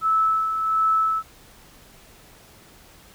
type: tone with tremolo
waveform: sine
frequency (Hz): 1307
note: E6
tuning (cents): -15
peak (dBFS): -16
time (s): 0.01-1.23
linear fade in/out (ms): 50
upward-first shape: sine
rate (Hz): 1.4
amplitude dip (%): 50
effects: pink hiss -50 dBFS RMS until 3.14 s